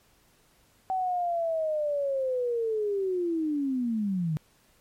sine linear sweep, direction down, 762 to 148.5 Hz, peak -25 dBFS, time 0.9-4.37 s, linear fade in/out 0 ms, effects pink hiss -63 dBFS RMS until 4.8 s + MP3 64 kbps

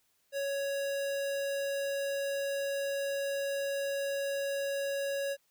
square tone, 556 Hz, C#5, 5 cents sharp, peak -32 dBFS, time 0.32-5.37 s, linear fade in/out 50 ms, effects white hiss -73 dBFS RMS until 5.5 s

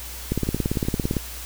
two click trains, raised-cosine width 3 ms, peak -22 / -9 dBFS, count 8 / 16, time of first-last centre 0.47-1.137 / 0.32-1.167 s, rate 10.5 / 17.7 Hz, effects added 60 Hz sine -37 dBFS peak until 1.45 s + white hiss -37 dBFS RMS until 1.45 s

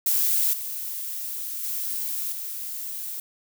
violet noise with level steps, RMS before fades -22 / -32 / -29 / -33 dBFS, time 0.06-3.2 s, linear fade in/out 2 ms, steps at 0.53 / 1.63 / 2.32 s, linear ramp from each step 5 ms, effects none

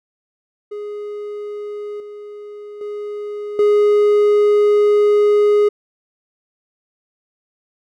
triangle tone with level steps, 415.3 Hz, G#4, in tune, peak -23 / -29 / -22 / -8 dBFS, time 0.71-5.69 s, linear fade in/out 10 ms, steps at 2 / 2.81 / 3.59 s, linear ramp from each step 2 ms, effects none

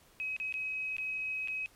sine tone with dropouts, 2542 Hz, D#7, 36 cents sharp, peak -33 dBFS, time 0.2-1.66 s, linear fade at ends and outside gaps 0 ms, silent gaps 0.365-0.4 / 0.525-0.54 / 0.967-0.983 / 1.475-1.483 s, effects pink hiss -62 dBFS RMS until 1.75 s + MP3 64 kbps

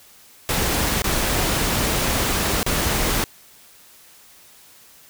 pink noise with dropouts, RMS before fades -21 dBFS, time 0.49-3.24 s, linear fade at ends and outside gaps 0 ms, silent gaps 1.019-1.042 / 2.63-2.664 s, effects white hiss -49 dBFS RMS until 5.09 s

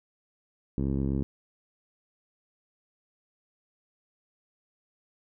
10% pulse tone with low-pass filter, 68 Hz, C#2, 33 cents flat, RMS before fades -28 dBFS, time 0.78-1.23 s, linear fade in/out 0 ms, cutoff 290 Hz, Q 1, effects none

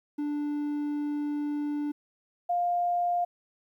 triangle / sine tone pair in turn, 293.7 / 703 Hz, D4 / F5, 0 / +11 cents, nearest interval octave + minor third, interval 1511 cents, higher second, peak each -26 / -24 dBFS, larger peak second, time 0.18-1.92 / 2.49-3.25 s, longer first, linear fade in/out 10 ms, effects 11-bit

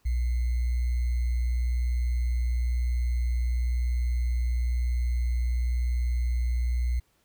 sine tone with sample-and-hold, 60.5 Hz, B1, 35 cents flat, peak -23 dBFS, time 0.05-7 s, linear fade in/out 10 ms, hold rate 2100 Hz, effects pink hiss -68 dBFS RMS until 7.24 s

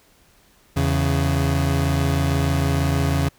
30% pulse tone pair together, 82.16 / 138 Hz, E2 / C#3, -5 / -7 cents, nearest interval major sixth, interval 898 cents, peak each -18 dBFS, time 0.76-3.29 s, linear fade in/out 10 ms, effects pink hiss -56 dBFS RMS until 3.38 s

